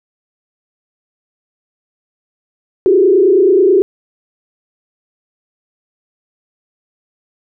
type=tone with frequency modulation; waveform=sine; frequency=382.1 Hz; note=G4; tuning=44 cents flat; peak=-6 dBFS; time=2.86-3.82 s; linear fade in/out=0 ms; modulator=29.3 Hz; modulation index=1.2; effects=none